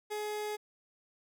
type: tone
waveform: 30% pulse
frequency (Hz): 421.3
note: G#4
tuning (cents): +25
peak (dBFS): -32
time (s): 0.1-0.57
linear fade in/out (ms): 20
effects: none

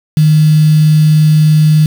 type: tone with quantisation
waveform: sine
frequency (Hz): 153.9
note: D#3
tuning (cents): -19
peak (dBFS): -4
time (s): 0.17-1.86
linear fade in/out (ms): 2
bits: 4
effects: none

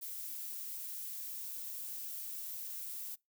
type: noise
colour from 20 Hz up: violet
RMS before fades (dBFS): -43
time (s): 0.01-3.16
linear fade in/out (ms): 20
effects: noise-tail reverb RT60 0.2 s tail -24 dB re dry

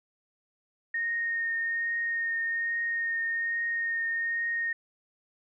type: tone with vibrato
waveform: sine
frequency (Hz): 1848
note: A#6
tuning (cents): -16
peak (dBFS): -27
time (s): 0.94-4.73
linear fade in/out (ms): 5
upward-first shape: triangle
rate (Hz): 1.2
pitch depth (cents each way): 13
effects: none

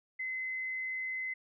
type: tone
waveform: sine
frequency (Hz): 2046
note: C7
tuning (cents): -39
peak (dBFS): -34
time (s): 0.19-1.34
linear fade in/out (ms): 10
effects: none

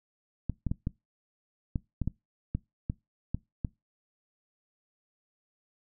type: clicks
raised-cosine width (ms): 5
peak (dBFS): -17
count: 11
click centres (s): 0.497 / 0.667 / 0.715 / 0.871 / 1.758 / 2.017 / 2.076 / 2.55 / 2.899 / 3.346 / 3.648
effects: noise-tail reverb RT60 0.2 s tail -22 dB re dry

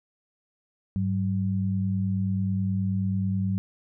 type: tone pair together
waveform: sine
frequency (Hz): 100.65 / 190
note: G2 / F#3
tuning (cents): +46 / +46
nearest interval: major seventh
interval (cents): 1100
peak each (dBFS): -26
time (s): 0.96-3.58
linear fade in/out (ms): 0
effects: none

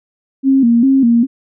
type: tone with vibrato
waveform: sine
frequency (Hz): 251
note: B3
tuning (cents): +28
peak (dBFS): -7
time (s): 0.43-1.27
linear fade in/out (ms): 50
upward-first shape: square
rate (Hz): 2.5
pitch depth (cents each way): 120
effects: none

